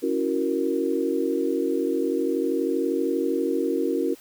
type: chord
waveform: sine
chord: F# dominant seventh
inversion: second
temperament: equal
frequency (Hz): 277.2 / 329.6 / 370 / 466.2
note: C#4 / E4 / F#4 / A#4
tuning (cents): 0 / 0 / 0 / 0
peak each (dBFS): -27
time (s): 0.02-4.15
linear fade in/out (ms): 20
effects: white hiss -51 dBFS RMS until 4.2 s